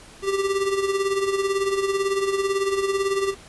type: tone with tremolo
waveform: square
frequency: 392.2 Hz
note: G4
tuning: 1 cent sharp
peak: -19 dBFS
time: 0.22-3.35 s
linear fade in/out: 50 ms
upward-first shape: sine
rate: 18 Hz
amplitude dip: 60%
effects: pink hiss -46 dBFS RMS until 3.48 s + resampled to 24000 Hz